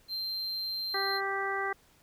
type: tone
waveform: triangle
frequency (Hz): 4146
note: C8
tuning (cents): -17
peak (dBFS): -31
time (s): 0.08-1.21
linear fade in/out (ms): 50
type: harmonic tone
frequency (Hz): 392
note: G4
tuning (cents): 0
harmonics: 1 / 2 / 3 / 4 / 5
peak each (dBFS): -36 / -36 / -36 / -36 / -36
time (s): 0.94-1.73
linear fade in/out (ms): 5
effects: pink hiss -63 dBFS RMS until 2.02 s